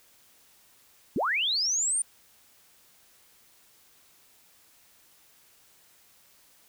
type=linear sweep; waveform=sine; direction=up; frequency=155.56 to 9230 Hz; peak=-24 dBFS; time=1.16-2.02 s; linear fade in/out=2 ms; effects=white hiss -60 dBFS RMS until 6.68 s